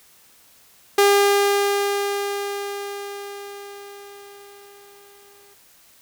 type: tone with exponential decay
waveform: sawtooth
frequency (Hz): 402.9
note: G4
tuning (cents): +48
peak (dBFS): -8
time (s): 0.98-5.54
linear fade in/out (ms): 5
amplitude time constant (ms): 990
effects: white hiss -53 dBFS RMS until 6.01 s